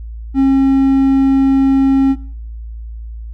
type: tone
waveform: triangle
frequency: 270 Hz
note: C#4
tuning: 45 cents flat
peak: -6 dBFS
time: 0.34-2.16 s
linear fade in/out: 50 ms
effects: noise-tail reverb RT60 0.6 s tail -22 dB re dry + added 56 Hz sine -25 dBFS peak until 3.33 s